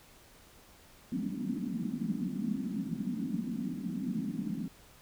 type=band-pass noise; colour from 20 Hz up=pink; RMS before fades=-35 dBFS; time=1.12-4.68 s; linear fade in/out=2 ms; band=180 to 270 Hz; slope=48 dB/octave; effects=pink hiss -58 dBFS RMS until 5.01 s